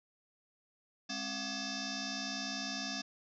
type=tone with frequency modulation; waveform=sine; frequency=2637 Hz; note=E7; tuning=in tune; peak=-36 dBFS; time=1.09-3.02 s; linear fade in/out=10 ms; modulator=474 Hz; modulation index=6.8; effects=none